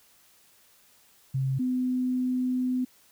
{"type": "tone pair in turn", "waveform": "sine", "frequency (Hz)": [133.3, 253.2], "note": ["C3", "B3"], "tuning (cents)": [33, 43], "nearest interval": "major seventh", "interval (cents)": 1110, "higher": "second", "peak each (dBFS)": -24, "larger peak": "neither", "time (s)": [[1.34, 1.59], [1.59, 2.85]], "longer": "second", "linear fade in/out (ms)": 10, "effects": ["white hiss -60 dBFS RMS until 3.11 s"]}